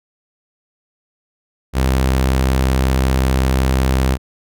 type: tone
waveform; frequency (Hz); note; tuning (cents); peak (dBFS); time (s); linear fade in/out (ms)
sawtooth; 65.4; C2; 0; -9; 1.73-4.18; 50
effects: none